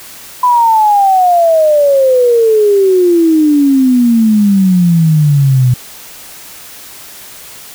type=exponential sweep; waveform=sine; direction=down; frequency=1004 to 122.7 Hz; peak=-5 dBFS; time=0.43-5.74 s; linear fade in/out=5 ms; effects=white hiss -32 dBFS RMS until 7.74 s